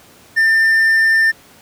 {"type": "tone", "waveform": "triangle", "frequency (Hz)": 1794, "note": "A6", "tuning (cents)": 33, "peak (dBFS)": -8, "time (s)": [0.36, 1.32], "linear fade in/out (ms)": 20, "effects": ["pink hiss -45 dBFS RMS until 1.61 s", "high-pass 100 Hz 12 dB/octave"]}